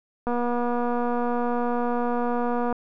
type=click train; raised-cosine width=1 ms; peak=-14 dBFS; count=593; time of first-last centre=0.27-2.726 s; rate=241 Hz; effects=none